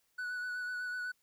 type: tone with vibrato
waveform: triangle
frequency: 1480 Hz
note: F#6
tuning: in tune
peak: -34 dBFS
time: 0.18-1.12 s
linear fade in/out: 10 ms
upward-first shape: sine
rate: 8 Hz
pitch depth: 21 cents each way
effects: white hiss -75 dBFS RMS until 1.22 s